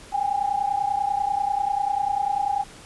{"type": "tone pair together", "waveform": "sine", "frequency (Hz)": [792.8, 823], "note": ["G5", "G#5"], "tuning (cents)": [19, -16], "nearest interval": "minor second", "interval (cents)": 65, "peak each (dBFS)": -24, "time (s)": [0.12, 2.64], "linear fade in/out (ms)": 20, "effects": ["pink hiss -45 dBFS RMS until 2.85 s", "resampled to 24000 Hz"]}